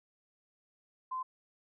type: tone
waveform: sine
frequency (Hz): 1032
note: C6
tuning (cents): -24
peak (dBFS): -34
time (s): 1.11-1.23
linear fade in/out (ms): 10
effects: none